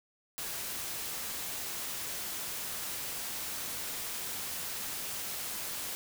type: noise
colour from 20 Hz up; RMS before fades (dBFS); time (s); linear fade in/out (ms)
white; -38; 0.38-5.95; 0
effects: none